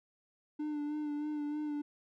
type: tone with vibrato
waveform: triangle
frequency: 297.6 Hz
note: D4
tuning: 23 cents sharp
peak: -32 dBFS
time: 0.59-1.82 s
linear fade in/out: 10 ms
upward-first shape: sine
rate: 3.2 Hz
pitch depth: 30 cents each way
effects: none